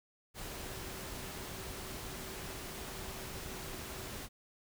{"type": "tone in noise", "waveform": "sine", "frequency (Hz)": 380.4, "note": "F#4", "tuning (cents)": 48, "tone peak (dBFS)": -53, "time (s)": [0.44, 4.09], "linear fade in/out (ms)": 50, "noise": "pink", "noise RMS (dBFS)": -44, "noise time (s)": [0.34, 4.29], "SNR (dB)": -12, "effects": []}